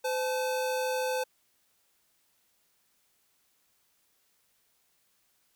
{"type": "tone pair together", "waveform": "square", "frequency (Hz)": [510.8, 869], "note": ["C5", "A5"], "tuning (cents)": [-42, -22], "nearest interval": "major sixth", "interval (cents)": 920, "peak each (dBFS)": [-30, -35], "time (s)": [0.04, 1.24], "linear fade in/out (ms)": 10, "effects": ["white hiss -71 dBFS RMS until 5.55 s"]}